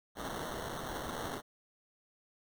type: noise with sample-and-hold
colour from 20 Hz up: white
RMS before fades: -40 dBFS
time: 0.15-1.42 s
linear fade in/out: 50 ms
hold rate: 2450 Hz
effects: none